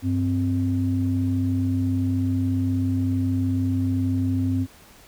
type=tone pair together; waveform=sine; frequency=97.84 / 261.2 Hz; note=G2 / C4; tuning=-3 / -3 cents; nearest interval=octave + perfect fourth; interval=1700 cents; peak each=-22 dBFS; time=0.02-4.67 s; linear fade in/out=50 ms; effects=tanh soft clip ceiling -12 dBFS + pink hiss -50 dBFS RMS until 5.07 s